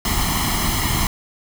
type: noise with comb filter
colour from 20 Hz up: pink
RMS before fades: -20 dBFS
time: 0.05-1.07 s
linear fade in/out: 2 ms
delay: 0.97 ms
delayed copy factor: +0.8
effects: none